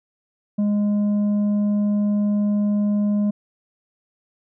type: tone with tanh clipping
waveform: sine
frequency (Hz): 206.4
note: G#3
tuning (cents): -10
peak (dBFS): -18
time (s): 0.58-3.31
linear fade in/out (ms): 10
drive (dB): 5
effects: none